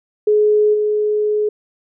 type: tone with level steps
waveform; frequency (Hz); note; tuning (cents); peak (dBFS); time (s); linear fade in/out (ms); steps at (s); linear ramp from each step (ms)
sine; 422.2; G#4; +29; -10 / -14; 0.27-1.49; 5; 0.73; 20
effects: none